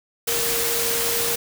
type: tone in noise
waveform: sine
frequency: 466.2 Hz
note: A#4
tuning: in tune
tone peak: -28 dBFS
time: 0.27-1.36 s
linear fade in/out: 10 ms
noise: white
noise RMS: -23 dBFS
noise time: 0.27-1.36 s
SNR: -8 dB
effects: none